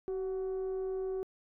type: tone with frequency modulation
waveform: sine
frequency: 379.6 Hz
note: F#4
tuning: 44 cents sharp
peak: -31 dBFS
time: 0.08-1.23 s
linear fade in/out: 0 ms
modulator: 356 Hz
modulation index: 0.24
effects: tanh soft clip ceiling -30 dBFS